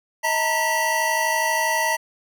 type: tone cluster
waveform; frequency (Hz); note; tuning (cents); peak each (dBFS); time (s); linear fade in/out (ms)
square; 633 / 906 / 958 / 1952; D#5 / A#5 / A#5 / B6; +30 / -50 / +47 / -21; -28 / -24 / -30 / -24; 0.23-1.97; 20
effects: none